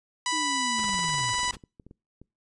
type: harmonic tone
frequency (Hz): 987.8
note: B5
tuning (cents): 0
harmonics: 1 / 2 / 3 / 4 / 5 / 6 / 7 / 8 / 9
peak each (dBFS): -29 / -32 / -34 / -35 / -36 / -37 / -37 / -38 / -39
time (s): 0.26-1.51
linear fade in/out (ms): 2
type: linear sweep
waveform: sine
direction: down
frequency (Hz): 319.2 to 108.9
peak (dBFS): -34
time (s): 0.32-1.33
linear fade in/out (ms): 10
type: noise with tremolo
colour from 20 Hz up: pink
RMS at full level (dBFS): -39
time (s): 0.78-1.57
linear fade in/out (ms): 5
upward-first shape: sine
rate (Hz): 20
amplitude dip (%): 95
type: clicks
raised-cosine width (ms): 3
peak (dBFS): -34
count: 9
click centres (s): 1.214 / 1.432 / 1.478 / 1.568 / 1.638 / 1.798 / 1.866 / 1.911 / 2.216
effects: noise-tail reverb RT60 0.3 s tail -26 dB re dry + resampled to 22050 Hz